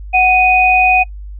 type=tone pair together; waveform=sine; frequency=740 / 2489 Hz; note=F#5 / D#7; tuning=0 / 0 cents; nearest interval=octave + major sixth; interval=2100 cents; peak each=-10 dBFS; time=0.13-1.04 s; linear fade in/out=20 ms; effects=noise-tail reverb RT60 0.1 s tail -24 dB re dry + added 50 Hz sine -26 dBFS peak until 1.39 s